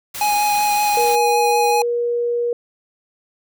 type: noise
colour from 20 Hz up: white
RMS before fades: -29 dBFS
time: 0.14-1.16 s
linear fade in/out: 10 ms
type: tone with vibrato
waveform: square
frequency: 830.6 Hz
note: G#5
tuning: in tune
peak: -16 dBFS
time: 0.21-1.82 s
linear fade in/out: 2 ms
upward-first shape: triangle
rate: 5.3 Hz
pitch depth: 15 cents each way
type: tone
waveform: sine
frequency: 477 Hz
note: A#4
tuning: 40 cents sharp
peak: -17 dBFS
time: 0.97-2.53 s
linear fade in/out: 2 ms
effects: none